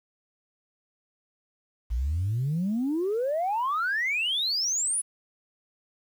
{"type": "exponential sweep", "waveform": "sine", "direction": "up", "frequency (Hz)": [53.9, 10390], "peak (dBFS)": -23, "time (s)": [1.9, 5.02], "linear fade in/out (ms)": 20, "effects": ["tanh soft clip ceiling -21 dBFS", "9-bit"]}